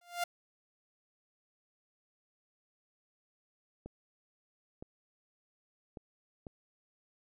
sawtooth tone with exponential growth, 698.5 Hz, F5, in tune, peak -25 dBFS, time 0.01-0.24 s, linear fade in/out 5 ms, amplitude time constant 50 ms
clicks, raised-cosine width 2 ms, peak -31 dBFS, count 4, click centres 3.86 / 4.825 / 5.972 / 6.468 s
effects none

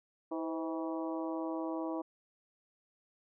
harmonic tone with a mistuned harmonic, 161.6 Hz, E3, 34 cents flat, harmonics 2 / 3 / 4 / 5 / 6 / 7, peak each -36 / -43 / -42 / -47 / -45 / -49 dBFS, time 0.31-2.02 s, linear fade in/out 10 ms, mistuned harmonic 3, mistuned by +86 cents, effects none

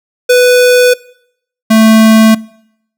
square tone pair in turn, 495.7 / 220.8 Hz, B4 / A3, +6 / +6 cents, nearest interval octave + major second, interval 1400 cents, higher first, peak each -4 dBFS, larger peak neither, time 0.29-0.94 / 1.7-2.35 s, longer neither, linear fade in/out 10 ms, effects noise-tail reverb RT60 0.7 s tail -22 dB re dry

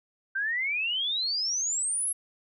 sine exponential sweep, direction up, 1540 to 11280 Hz, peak -26 dBFS, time 0.35-2.13 s, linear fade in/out 10 ms, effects none

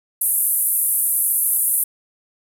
pink band-pass noise, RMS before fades -19 dBFS, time 0.21-1.84 s, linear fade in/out 5 ms, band 10000 to 13000 Hz, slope 48 dB/octave, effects none

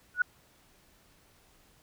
sine tone with exponential growth, 1466 Hz, F#6, 16 cents flat, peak -18 dBFS, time 0.14-0.22 s, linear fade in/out 5 ms, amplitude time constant 17 ms, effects pink hiss -63 dBFS RMS until 1.82 s

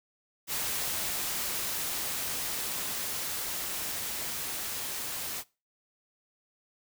white noise with level ramp, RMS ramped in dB -32 to -36 dBFS, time 0.47-5.44 s, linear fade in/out 50 ms, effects noise-tail reverb RT60 0.3 s tail -22 dB re dry

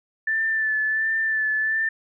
sine tone with vibrato, 1760 Hz, A6, in tune, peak -20 dBFS, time 0.27-1.89 s, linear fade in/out 5 ms, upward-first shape sine, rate 1.4 Hz, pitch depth 27 cents each way, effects none

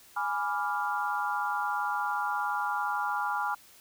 sine chord, G# diminished seventh, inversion none, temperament equal, 830.6 / 987.8 / 1174.7 / 1396.9 Hz, G#5 / B5 / D6 / F6, 0 / 0 / 0 / 0 cents, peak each -32 / -34 / -35 / -33 dBFS, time 0.16-3.55 s, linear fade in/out 10 ms, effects white hiss -56 dBFS RMS until 3.8 s

